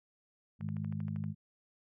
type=harmonic tone; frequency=51.91 Hz; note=G#1; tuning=in tune; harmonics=2 / 3 / 4; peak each=-39 / -38 / -40 dBFS; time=0.59-1.35 s; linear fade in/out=50 ms
type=click train; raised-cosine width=0.5 ms; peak=-38 dBFS; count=9; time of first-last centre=0.61-1.24 s; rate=12.7 Hz
effects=none